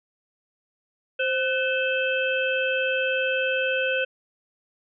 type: harmonic tone with a mistuned harmonic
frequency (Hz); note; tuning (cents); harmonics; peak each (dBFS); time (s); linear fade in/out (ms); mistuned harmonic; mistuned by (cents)
523.3; C5; 0; 1 / 3 / 5 / 6; -25 / -27 / -27 / -34; 1.19-4.05; 10; 3; -70
effects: none